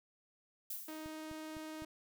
violet noise with exponential decay, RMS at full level -40 dBFS, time 0.7-1.26 s, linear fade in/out 5 ms, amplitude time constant 120 ms
sawtooth tone with vibrato, 312.7 Hz, D#4, 9 cents sharp, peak -40 dBFS, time 0.88-1.85 s, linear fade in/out 5 ms, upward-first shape square, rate 20 Hz, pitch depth 9 cents each way
click train, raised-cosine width 5 ms, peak -40 dBFS, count 4, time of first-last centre 1.06-1.821 s, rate 3.94 Hz
effects none

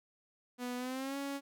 sawtooth tone with pitch glide, 246.9 to 278.7 Hz, B3 to C#4, 0 to +9 cents, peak -33 dBFS, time 0.58-1.41 s, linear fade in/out 50 ms, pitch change +209 cents, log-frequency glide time 0.77-1.17 s, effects none

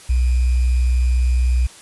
sine tone with sample-and-hold, 62 Hz, B1, 7 cents sharp, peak -13 dBFS, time 0.09-1.67 s, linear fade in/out 10 ms, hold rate 2450 Hz, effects white hiss -42 dBFS RMS until 1.81 s + resampled to 24000 Hz

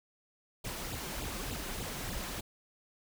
pink noise with flanger, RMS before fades -39 dBFS, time 0.64-2.41 s, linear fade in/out 10 ms, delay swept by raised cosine 0.25 to 5.85 ms, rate 3.4 Hz, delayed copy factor +0.8, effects none

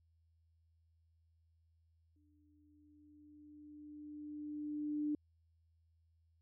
sine tone with exponential growth, 298 Hz, D4, 25 cents sharp, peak -33 dBFS, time 2.16-5.15 s, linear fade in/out 2 ms, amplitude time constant 650 ms, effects added 82 Hz sine -70 dBFS peak until 6.41 s

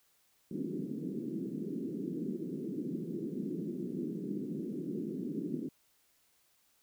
white band-pass noise, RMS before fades -38 dBFS, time 0.51-5.69 s, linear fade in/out 5 ms, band 160 to 370 Hz, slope 48 dB/octave, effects white hiss -71 dBFS RMS until 6.82 s

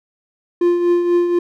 triangle tone with tremolo, 349.2 Hz, F4, in tune, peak -8 dBFS, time 0.61-1.39 s, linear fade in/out 5 ms, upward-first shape triangle, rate 4.1 Hz, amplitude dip 55%, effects none

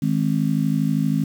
harmonic tone, 52.6 Hz, G#1, 23 cents sharp, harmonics 3 / 4 / 5, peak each -21 / -22 / -23 dBFS, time 0.02-1.24 s, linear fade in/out 5 ms, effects 7-bit

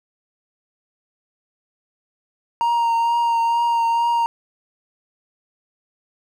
triangle tone with vibrato, 932.3 Hz, A#5, in tune, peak -14 dBFS, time 2.61-4.26 s, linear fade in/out 0 ms, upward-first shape triangle, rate 2.2 Hz, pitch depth 22 cents each way, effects none

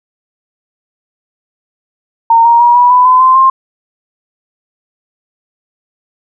sine tone with pitch steps, 918 / 936.7 / 955.9 / 975.4 / 995.3 / 1015.6 / 1036.4 / 1057.6 Hz, A#5 / A#5 / A#5 / B5 / B5 / B5 / C6 / C6, -27 / +8 / +43 / -22 / +13 / +48 / -17 / +18 cents, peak -3 dBFS, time 2.3-3.5 s, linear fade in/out 5 ms, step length 150 ms, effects none

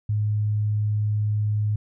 sine tone, 105.5 Hz, G#2, 28 cents sharp, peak -20 dBFS, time 0.09-1.76 s, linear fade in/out 5 ms, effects none

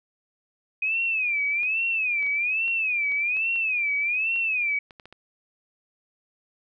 sine tone with vibrato, 2489 Hz, D#7, in tune, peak -22 dBFS, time 0.82-4.79 s, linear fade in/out 5 ms, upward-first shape sine, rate 1.2 Hz, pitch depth 160 cents each way
clicks, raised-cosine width 0.3 ms, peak -29 dBFS, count 12, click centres 1.632 / 2.227 / 2.265 / 2.68 / 3.119 / 3.368 / 3.558 / 4.361 / 4.908 / 4.998 / 5.056 / 5.126 s
effects none

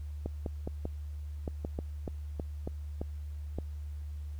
clicks, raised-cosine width 2 ms, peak -22 dBFS, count 12, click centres 0.26 / 0.462 / 0.675 / 0.854 / 1.478 / 1.649 / 1.789 / 2.078 / 2.398 / 2.675 / 3.015 / 3.586 s, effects added 74 Hz sine -37 dBFS peak until 4.39 s + pink hiss -65 dBFS RMS until 4.39 s

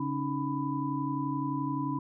sine tone cluster, 140.5 / 275.2 / 306.8 / 995 Hz, C#3 / C#4 / D#4 / B5, +24 / -12 / -24 / +13 cents, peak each -35 / -33 / -35 / -35 dBFS, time 0-1.99 s, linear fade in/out 5 ms, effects none

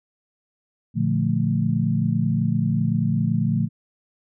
sine chord, Bb major seventh, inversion none, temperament equal, 116.54 / 146.83 / 174.61 / 220 Hz, Bb2 / D3 / F3 / A3, 0 / 0 / 0 / 0 cents, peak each -24 dBFS, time 0.94-3.69 s, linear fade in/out 50 ms, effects none

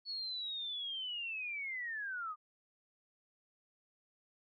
sine linear sweep, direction down, 4418 to 1196 Hz, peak -38 dBFS, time 0.05-2.36 s, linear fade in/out 50 ms, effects none

